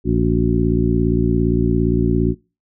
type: harmonic tone with a mistuned harmonic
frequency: 57.4 Hz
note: A#1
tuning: 26 cents flat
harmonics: 1 / 2 / 3 / 4 / 5 / 6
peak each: -21 / -21 / -21 / -21 / -21 / -21 dBFS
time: 0.04-2.35 s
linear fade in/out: 50 ms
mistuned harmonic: 6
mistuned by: +99 cents
effects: noise-tail reverb RT60 0.3 s tail -24 dB re dry